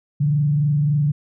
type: tone with frequency modulation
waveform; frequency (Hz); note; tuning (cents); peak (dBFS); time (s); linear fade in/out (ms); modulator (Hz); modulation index
sine; 146.83; D3; 0; -15; 0.2-1.12; 10; 23.6; 0.42
effects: none